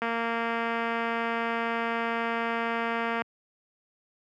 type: click train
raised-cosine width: 0.5 ms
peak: -15 dBFS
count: 740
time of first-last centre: 0.02-3.219 s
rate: 231 Hz
effects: high-pass 150 Hz 12 dB/octave